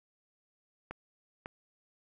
clicks, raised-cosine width 0.5 ms, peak -25 dBFS, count 2, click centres 0.91 / 1.459 s, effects none

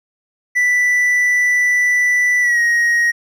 triangle tone with pitch glide, 1975.5 to 1883 Hz, B6 to A#6, 0 to +17 cents, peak -10 dBFS, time 0.55-3.12 s, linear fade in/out 20 ms, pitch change -83 cents, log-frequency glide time 2.41-2.6 s, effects none

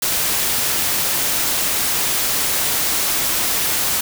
white noise, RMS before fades -19 dBFS, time 0.02-4.01 s, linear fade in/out 5 ms, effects none

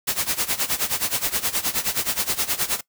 white noise with tremolo, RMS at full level -21 dBFS, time 0.07-2.81 s, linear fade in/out 10 ms, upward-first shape sine, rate 9.5 Hz, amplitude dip 85%, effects noise-tail reverb RT60 0.1 s tail -20 dB re dry

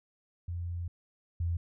sine tone pair in turn, 86.6 / 85.21 Hz, F2 / F2, -14 / -42 cents, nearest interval unison, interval 28 cents, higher first, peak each -33 / -28 dBFS, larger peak second, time 0.48-0.88 / 1.4-1.57 s, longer first, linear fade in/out 5 ms, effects none

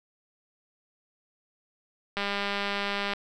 click train, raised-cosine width 0.3 ms, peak -14 dBFS, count 195, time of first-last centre 2.17-3.135 s, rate 201 Hz, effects none

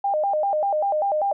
sine tone with vibrato, 698.5 Hz, F5, in tune, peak -19 dBFS, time 0.04-1.33 s, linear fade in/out 5 ms, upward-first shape square, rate 5.1 Hz, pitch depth 230 cents each way, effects none

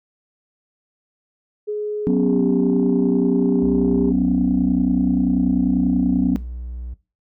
sine tone with pitch glide, 420 to 398.3 Hz, G#4 to G4, +19 to +28 cents, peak -21 dBFS, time 1.67-4.12 s, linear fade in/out 20 ms, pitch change -91 cents, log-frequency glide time 2.15-2.44 s
sine chord, F# suspended fourth, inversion none, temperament equal, 185 / 246.9 / 277.2 Hz, F#3 / B3 / C#4, 0 / 0 / 0 cents, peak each -18 / -18 / -19 dBFS, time 2.07-6.36 s, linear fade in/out 0 ms
triangle tone, 60.8 Hz, B1, 26 cents flat, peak -26 dBFS, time 3.62-6.94 s, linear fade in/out 5 ms
effects noise-tail reverb RT60 0.3 s tail -18 dB re dry + tanh soft clip ceiling -8 dBFS

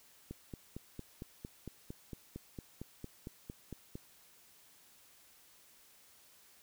click train, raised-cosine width 3 ms, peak -30 dBFS, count 17, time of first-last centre 0.31-3.955 s, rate 4.39 Hz, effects white hiss -63 dBFS RMS until 6.62 s

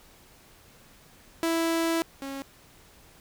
sawtooth tone pair in turn, 330 / 273.5 Hz, E4 / C#4, +2 / -23 cents, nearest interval minor third, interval 325 cents, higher first, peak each -20 / -30 dBFS, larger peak first, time 1.43-2.02 / 2.22-2.42 s, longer first, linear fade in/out 0 ms, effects pink hiss -55 dBFS RMS until 3.2 s

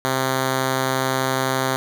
5% pulse tone, 131.7 Hz, C3, 12 cents sharp, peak -8 dBFS, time 0.05-1.76 s, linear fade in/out 0 ms, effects none

